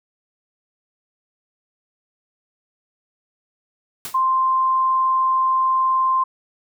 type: noise with exponential decay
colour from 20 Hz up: white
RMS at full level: -27 dBFS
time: 4.05-4.23 s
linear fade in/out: 1 ms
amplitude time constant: 39 ms
type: tone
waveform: sine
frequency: 1046.5 Hz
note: C6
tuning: in tune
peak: -15 dBFS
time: 4.14-6.24 s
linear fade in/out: 10 ms
effects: none